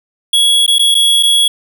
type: tone with dropouts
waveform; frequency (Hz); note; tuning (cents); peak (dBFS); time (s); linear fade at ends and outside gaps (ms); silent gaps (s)
square; 3343; G#7; +11; -8; 0.33-1.48; 5; 0.664-0.678 / 0.784-0.793 / 0.945-0.95 / 1.228-1.232
effects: none